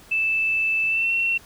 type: tone with pitch glide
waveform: sine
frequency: 2637 to 2716 Hz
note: E7 to F7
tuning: 0 to -49 cents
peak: -19 dBFS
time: 0.11-1.38 s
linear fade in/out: 10 ms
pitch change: +51 cents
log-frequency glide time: 0.87-1.12 s
effects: pink hiss -49 dBFS RMS until 1.45 s